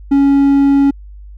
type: tone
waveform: triangle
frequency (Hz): 278.5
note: C#4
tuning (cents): +8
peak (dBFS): -5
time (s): 0.11-0.91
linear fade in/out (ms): 10
effects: added 50 Hz sine -31 dBFS peak until 1.37 s